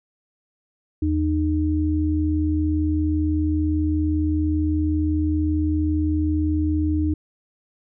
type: tone pair together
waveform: sine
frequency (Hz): 81.1 / 306.2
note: E2 / D#4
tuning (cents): -28 / -28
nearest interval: octave + major seventh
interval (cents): 2300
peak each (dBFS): -21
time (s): 1.02-7.14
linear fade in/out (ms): 5
effects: none